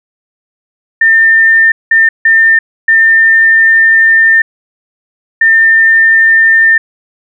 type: tone bursts at uneven times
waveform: sine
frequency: 1803 Hz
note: A6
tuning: 42 cents sharp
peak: -3 dBFS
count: 5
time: 1.01-1.72 / 1.91-2.09 / 2.25-2.59 / 2.88-4.42 / 5.41-6.78 s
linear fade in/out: 5 ms
effects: none